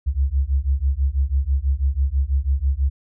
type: beating tone pair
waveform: sine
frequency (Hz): 65.41 / 71.51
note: C2 / D2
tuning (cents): 0 / -46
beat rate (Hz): 6.1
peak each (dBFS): -20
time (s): 0.06-2.9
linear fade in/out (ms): 20
effects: none